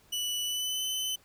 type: tone with pitch glide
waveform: sawtooth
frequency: 2960 to 3036 Hz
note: F#7 to F#7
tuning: 0 to +44 cents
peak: -27 dBFS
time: 0.12-1.16 s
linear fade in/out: 10 ms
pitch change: +44 cents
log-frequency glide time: 0.43-0.83 s
effects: pink hiss -62 dBFS RMS until 1.24 s